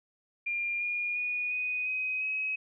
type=tone with pitch steps; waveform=sine; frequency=2400 / 2429 / 2459 / 2489 / 2519 / 2550 Hz; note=D7 / D#7 / D#7 / D#7 / D#7 / D#7; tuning=+37 / -42 / -21 / 0 / +21 / +42 cents; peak=-29 dBFS; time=0.46-2.56 s; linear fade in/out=10 ms; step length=350 ms; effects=none